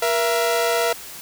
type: tone pair together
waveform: sawtooth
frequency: 474.2 / 670.9 Hz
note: A#4 / E5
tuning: +30 / +30 cents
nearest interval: tritone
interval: 600 cents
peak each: -17 dBFS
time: 0.02-0.93 s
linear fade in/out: 5 ms
effects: white hiss -37 dBFS RMS until 1.21 s